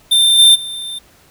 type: tone with level steps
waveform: square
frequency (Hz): 3587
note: A7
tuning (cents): +33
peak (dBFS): -9 / -5 / -24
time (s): 0.11-0.99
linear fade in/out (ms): 10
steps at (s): 0.38 / 0.54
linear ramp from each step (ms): 20
effects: pink hiss -49 dBFS RMS until 1.3 s